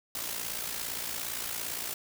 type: noise with amplitude modulation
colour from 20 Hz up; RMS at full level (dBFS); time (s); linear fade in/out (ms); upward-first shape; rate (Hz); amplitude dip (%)
white; -33; 0.15-1.94; 2; sine; 57.5; 60
effects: none